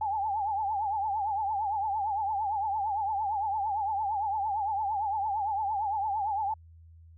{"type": "tone with vibrato", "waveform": "sine", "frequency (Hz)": 830.6, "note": "G#5", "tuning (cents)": 0, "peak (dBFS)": -27, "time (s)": [0.01, 6.54], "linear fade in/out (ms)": 5, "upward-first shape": "triangle", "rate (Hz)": 8.8, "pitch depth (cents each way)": 140, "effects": ["added 82 Hz sine -50 dBFS peak until 7.17 s"]}